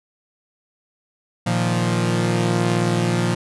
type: chord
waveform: sawtooth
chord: Bb suspended fourth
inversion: none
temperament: equal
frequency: 116.54 / 155.56 / 174.61 Hz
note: Bb2 / Eb3 / F3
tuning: 0 / 0 / 0 cents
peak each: -17 / -23 / -17 dBFS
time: 1.46-3.35 s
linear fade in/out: 10 ms
effects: resampled to 24000 Hz